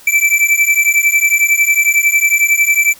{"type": "beating tone pair", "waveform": "square", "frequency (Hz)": [2322, 2333], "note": ["D7", "D7"], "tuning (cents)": [-20, -12], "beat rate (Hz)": 11, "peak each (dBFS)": -13, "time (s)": [0.07, 2.94], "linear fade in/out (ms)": 5, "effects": ["white hiss -41 dBFS RMS until 2.99 s"]}